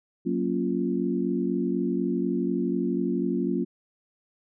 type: chord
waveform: sine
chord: Gb major seventh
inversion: none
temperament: equal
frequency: 185 / 233.1 / 277.2 / 349.2 Hz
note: Gb3 / Bb3 / Db4 / F4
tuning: 0 / 0 / 0 / 0 cents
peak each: -29 dBFS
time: 0.25-3.65 s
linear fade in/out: 20 ms
effects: none